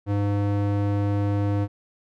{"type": "tone with band-pass filter", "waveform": "square", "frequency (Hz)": 101.6, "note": "G#2", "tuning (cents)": -38, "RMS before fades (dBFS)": -23, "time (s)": [0.06, 1.68], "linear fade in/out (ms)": 50, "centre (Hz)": 270, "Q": 0.53, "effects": []}